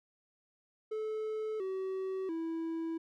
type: tone with pitch steps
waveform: triangle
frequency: 434 / 379.8 / 327.7 Hz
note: A4 / F#4 / E4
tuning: -24 / +45 / -10 cents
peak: -32 dBFS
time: 0.91-2.98 s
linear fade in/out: 10 ms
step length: 690 ms
effects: none